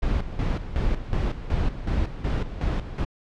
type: noise with tremolo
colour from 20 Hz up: brown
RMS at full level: -23 dBFS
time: 0.02-3.05 s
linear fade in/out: 10 ms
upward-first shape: square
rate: 2.7 Hz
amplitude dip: 70%
effects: low-pass 4000 Hz 12 dB/octave